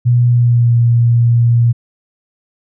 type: tone with pitch glide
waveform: sine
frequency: 121.4 to 118.22 Hz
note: B2 to A#2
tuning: -29 to +25 cents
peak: -7 dBFS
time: 0.05-1.73 s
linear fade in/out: 20 ms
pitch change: -46 cents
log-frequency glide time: 0.27-0.76 s
effects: none